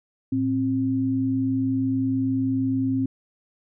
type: tone pair together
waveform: sine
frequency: 111.4 / 265 Hz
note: A2 / C4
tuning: +22 / +22 cents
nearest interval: octave + minor third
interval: 1500 cents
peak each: -28 / -21 dBFS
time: 0.32-3.06 s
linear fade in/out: 5 ms
effects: none